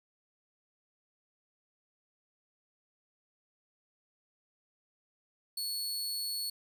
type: tone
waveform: sawtooth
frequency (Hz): 4400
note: C#8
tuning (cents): -14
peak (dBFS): -31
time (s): 5.57-6.5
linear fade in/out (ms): 5
effects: none